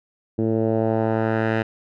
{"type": "tone with low-pass filter sweep", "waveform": "10% pulse", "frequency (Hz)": 111.4, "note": "A2", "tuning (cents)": 22, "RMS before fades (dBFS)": -21, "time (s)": [0.38, 1.63], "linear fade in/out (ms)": 10, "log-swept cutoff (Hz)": [350, 2200], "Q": 1.5, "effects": []}